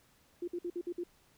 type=tone bursts; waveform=sine; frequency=349.2 Hz; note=F4; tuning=in tune; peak=-34 dBFS; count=6; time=0.42-1.037 s; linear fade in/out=5 ms; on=57 ms; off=55 ms; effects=pink hiss -67 dBFS RMS until 1.37 s